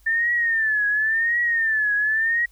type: tone with vibrato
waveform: sine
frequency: 1787 Hz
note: A6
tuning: 26 cents sharp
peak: -18 dBFS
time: 0.06-2.46 s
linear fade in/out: 10 ms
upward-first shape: triangle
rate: 0.93 Hz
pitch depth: 130 cents each way
effects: added 50 Hz sine -52 dBFS peak until 2.51 s + white hiss -61 dBFS RMS until 2.51 s